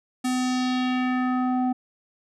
square tone with low-pass filter sweep, 253.3 Hz, B3, 44 cents sharp, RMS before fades -24 dBFS, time 0.24-1.73 s, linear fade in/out 10 ms, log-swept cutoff 10000 to 680 Hz, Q 1.8, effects none

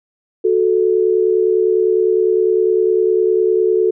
sine tone pair together, 367.9 / 437.8 Hz, F#4 / A4, -10 / -9 cents, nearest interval minor third, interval 301 cents, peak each -14 dBFS, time 0.44-3.91 s, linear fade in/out 10 ms, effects none

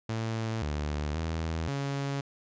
sawtooth tone with pitch steps, 112.2 / 74.4 / 81.1 / 139.4 Hz, A2 / D2 / E2 / C#3, +34 / +23 / -28 / +10 cents, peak -26 dBFS, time 0.09-2.21 s, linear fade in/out 5 ms, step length 530 ms, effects resampled to 16000 Hz

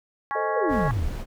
harmonic tone, 277.2 Hz, C#4, in tune, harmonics 3 / 4 / 5 / 6 / 7, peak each -29 / -29 / -40 / -34 / -39 dBFS, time 0.31-0.91 s, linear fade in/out 0 ms
sine chord, A diminished, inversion none, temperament equal, 440 / 523.3 / 622.3 Hz, A4 / C5 / Eb5, 0 / 0 / 0 cents, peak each -29 / -33 / -29 dBFS, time 0.35-0.88 s, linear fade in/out 5 ms
sine exponential sweep, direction down, 526 to 62.5 Hz, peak -23 dBFS, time 0.56-1.08 s, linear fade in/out 10 ms
brown noise, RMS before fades -31 dBFS, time 0.68-1.26 s, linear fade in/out 50 ms
effects none

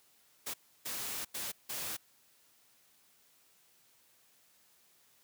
white noise bursts at uneven times, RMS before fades -39 dBFS, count 4, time 0.46-0.54 / 0.85-1.25 / 1.34-1.52 / 1.69-1.97 s, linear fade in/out 10 ms, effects white hiss -67 dBFS RMS until 5.23 s + high-pass 80 Hz 12 dB/octave

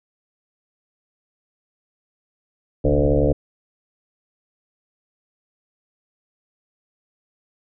sine tone with frequency modulation, 293.7 Hz, D4, in tune, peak -14 dBFS, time 2.84-3.33 s, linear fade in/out 10 ms, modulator 71.4 Hz, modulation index 4.1, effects none

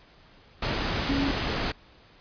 sine tone in noise, 277.2 Hz, C#4, in tune, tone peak -25 dBFS, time 1.09-1.31 s, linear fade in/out 5 ms, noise pink, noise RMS -28 dBFS, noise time 0.62-1.72 s, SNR 0 dB, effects pink hiss -55 dBFS RMS until 2.2 s + resampled to 11025 Hz

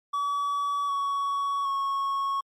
triangle tone with pitch steps, 1141 / 1120.8 / 1100.9 Hz, C#6 / C#6 / C#6, +50 / +19 / -12 cents, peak -23 dBFS, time 0.13-2.41 s, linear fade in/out 10 ms, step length 760 ms, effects MP3 64 kbps

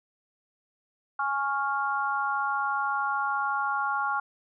sine chord, Db major, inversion second, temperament equal with one note detuned, 830.6 / 1105.5 / 1396.9 Hz, Ab5 / Db6 / F6, 0 / -5 / 0 cents, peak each -30 / -30 / -29 dBFS, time 1.19-4.2 s, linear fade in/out 5 ms, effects none

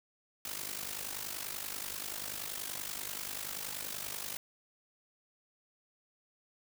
white noise with amplitude modulation, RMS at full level -37 dBFS, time 0.45-4.37 s, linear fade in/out 2 ms, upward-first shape sine, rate 50.4 Hz, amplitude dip 75%, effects none

